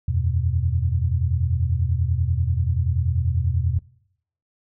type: chord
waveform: sine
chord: E suspended second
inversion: none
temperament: just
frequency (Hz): 82.41 / 92.71 / 123.61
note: E2 / F#2 / B2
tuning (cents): 0 / +4 / +2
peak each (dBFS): -22 / -24 / -24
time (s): 0.08-3.79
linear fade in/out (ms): 5
effects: noise-tail reverb RT60 0.7 s tail -22 dB re dry